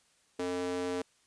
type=tone with high-pass filter; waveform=square; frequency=89.6 Hz; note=F2; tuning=45 cents sharp; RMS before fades=-34 dBFS; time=0.39-1.02 s; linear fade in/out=5 ms; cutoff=360 Hz; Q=6.9; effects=white hiss -68 dBFS RMS until 1.26 s + resampled to 22050 Hz